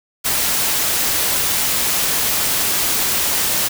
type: noise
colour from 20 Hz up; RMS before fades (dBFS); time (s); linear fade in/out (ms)
white; -18; 0.24-3.69; 20
effects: none